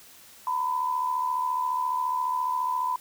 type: tone pair together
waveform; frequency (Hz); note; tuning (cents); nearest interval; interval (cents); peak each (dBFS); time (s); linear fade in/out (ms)
sine; 927 / 1001.5; A#5 / B5; -10 / +24; minor second; 134; -32 / -25; 0.47-2.96; 2
effects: white hiss -51 dBFS RMS until 3 s